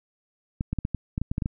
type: clicks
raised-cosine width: 5 ms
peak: -14 dBFS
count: 11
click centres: 0.609 / 0.73 / 0.787 / 0.851 / 0.947 / 1.179 / 1.216 / 1.315 / 1.381 / 1.422 / 1.459 s
effects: none